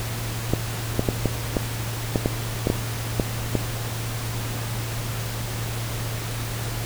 clicks, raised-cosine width 2 ms, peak -6 dBFS, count 11, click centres 0.536 / 0.994 / 1.088 / 1.257 / 1.568 / 2.158 / 2.259 / 2.671 / 2.701 / 3.198 / 3.553 s, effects added 114 Hz sine -28 dBFS peak until 6.85 s + pink hiss -32 dBFS RMS until 6.85 s

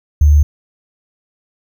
sine tone with sample-and-hold, 74.1 Hz, D2, 16 cents sharp, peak -5 dBFS, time 0.21-0.43 s, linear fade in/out 5 ms, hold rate 6300 Hz, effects none

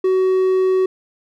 triangle tone, 375 Hz, F#4, 23 cents sharp, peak -11 dBFS, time 0.04-0.86 s, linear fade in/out 5 ms, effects none

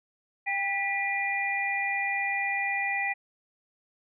sine tone cluster, 795 / 1964 / 2408 Hz, G5 / B6 / D7, +24 / -10 / +43 cents, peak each -32 / -29 / -31 dBFS, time 0.46-3.14 s, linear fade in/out 20 ms, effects none

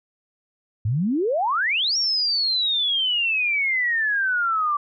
sine exponential two-way sweep, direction up then down, 98 to 5640 to 1156 Hz, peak -19 dBFS, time 0.85-4.77 s, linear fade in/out 5 ms, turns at 1.97 s, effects none

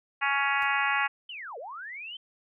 harmonic tone, 278.7 Hz, C#4, 9 cents sharp, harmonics 3 / 4 / 5 / 6 / 7 / 8 / 9 / 10, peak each -31 / -31 / -32 / -31 / -31 / -35 / -33 / -37 dBFS, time 0.21-1.08 s, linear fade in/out 20 ms
pink noise with exponential decay, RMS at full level -47 dBFS, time 0.62-0.7 s, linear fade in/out 1 ms, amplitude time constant 17 ms
sine linear two-way sweep, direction down then up, 3136 to 436.8 to 3136 Hz, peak -37 dBFS, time 1.29-2.17 s, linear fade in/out 5 ms, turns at 1.58 s
effects none

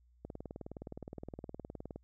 click train, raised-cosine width 2 ms, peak -30 dBFS, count 34, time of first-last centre 0.25-1.96 s, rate 19.3 Hz, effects added 60 Hz sine -64 dBFS peak until 2.03 s

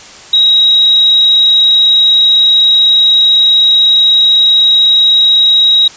sine tone, 3818 Hz, A#7, 41 cents sharp, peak -4 dBFS, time 0.33-5.88 s, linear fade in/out 5 ms, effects white hiss -33 dBFS RMS until 5.96 s + resampled to 16000 Hz

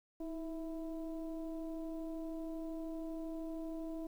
sine tone with frequency modulation, 320.6 Hz, E4, 48 cents flat, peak -39 dBFS, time 0.2-4.07 s, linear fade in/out 5 ms, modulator 337 Hz, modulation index 0.83, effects 11-bit

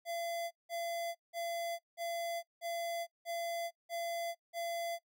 square tone bursts, 680 Hz, F5, 46 cents flat, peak -37 dBFS, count 8, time 0.05-4.99 s, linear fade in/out 50 ms, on 460 ms, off 180 ms, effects noise-tail reverb RT60 0.1 s tail -22 dB re dry

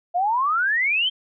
sine exponential sweep, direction up, 681 to 3202 Hz, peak -18 dBFS, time 0.14-1.1 s, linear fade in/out 20 ms, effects none

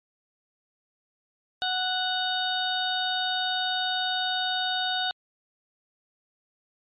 harmonic tone, 740 Hz, F#5, in tune, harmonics 1 / 2 / 4 / 5 / 6, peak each -30 / -31 / -34 / -29 / -38 dBFS, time 1.62-5.11 s, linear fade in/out 0 ms, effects MP3 48 kbps

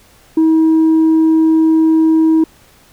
sine tone, 320 Hz, D#4, 49 cents sharp, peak -5 dBFS, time 0.37-2.44 s, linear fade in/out 5 ms, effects tanh soft clip ceiling -6 dBFS + pink hiss -47 dBFS RMS until 2.92 s

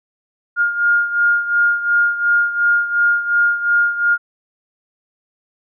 sine beating tone pair, 1415 / 1417.8 Hz, F6 / F6, +22 / +26 cents, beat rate 2.8 Hz, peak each -14 / -19 dBFS, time 0.56-4.18 s, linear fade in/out 50 ms, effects none

